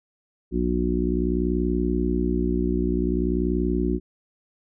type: harmonic tone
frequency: 60.5 Hz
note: B1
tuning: 35 cents flat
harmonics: 1 / 3 / 4 / 5 / 6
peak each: -26 / -27 / -28 / -27 / -27 dBFS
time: 0.51-4 s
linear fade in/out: 50 ms
effects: none